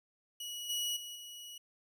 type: tone with level steps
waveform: sawtooth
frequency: 2919 Hz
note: F#7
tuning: 24 cents flat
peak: -37 / -30 / -40 / -43 dBFS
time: 0.4-1.58 s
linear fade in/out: 5 ms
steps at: 0.69 / 0.96 / 1.15 s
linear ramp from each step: 10 ms
effects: none